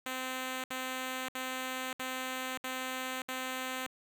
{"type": "tone bursts", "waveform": "5% pulse", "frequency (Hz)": 258.3, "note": "C4", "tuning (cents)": -22, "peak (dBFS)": -24, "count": 6, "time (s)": [0.06, 3.865], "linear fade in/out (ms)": 2, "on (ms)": 580, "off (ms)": 65, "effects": []}